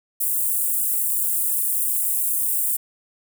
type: high-pass noise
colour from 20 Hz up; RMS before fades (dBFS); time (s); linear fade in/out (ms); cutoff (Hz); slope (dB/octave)
white; -22; 0.2-2.77; 10; 8300; 48
effects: none